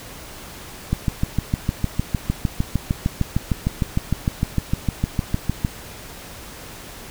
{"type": "click train", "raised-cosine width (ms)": 5, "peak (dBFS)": -6, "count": 32, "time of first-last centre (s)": [0.93, 5.648], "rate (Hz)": 6.57, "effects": ["pink hiss -38 dBFS RMS until 7.1 s"]}